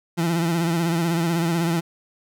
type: tone with vibrato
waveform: 30% pulse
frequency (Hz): 167.9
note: E3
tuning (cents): +32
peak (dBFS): -17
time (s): 0.17-1.81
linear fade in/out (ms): 20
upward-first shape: triangle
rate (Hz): 16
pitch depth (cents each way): 71
effects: none